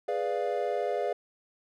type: chord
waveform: triangle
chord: G# diminished seventh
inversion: none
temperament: equal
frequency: 415.3 / 493.9 / 587.3 / 698.5 Hz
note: G#4 / B4 / D5 / F5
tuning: 0 / 0 / 0 / 0 cents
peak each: -31 dBFS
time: 0.08-1.13 s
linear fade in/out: 5 ms
effects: none